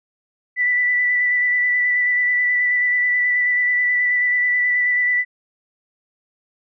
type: tone with vibrato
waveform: sine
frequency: 1975.5 Hz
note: B6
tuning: in tune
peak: -15 dBFS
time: 0.56-5.25 s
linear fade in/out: 50 ms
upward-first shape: square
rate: 9.3 Hz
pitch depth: 12 cents each way
effects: none